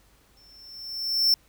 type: tone with exponential growth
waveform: square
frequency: 5380 Hz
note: E8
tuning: 34 cents sharp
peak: -16 dBFS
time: 0.37-1.34 s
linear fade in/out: 1 ms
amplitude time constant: 210 ms
effects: added 50 Hz sine -61 dBFS peak until 1.48 s + pink hiss -61 dBFS RMS until 1.48 s